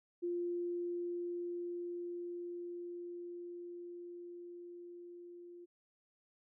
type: tone with level ramp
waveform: sine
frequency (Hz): 349.1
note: F4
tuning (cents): -1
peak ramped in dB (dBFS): -34 to -50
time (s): 0.22-5.66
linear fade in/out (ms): 20
effects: none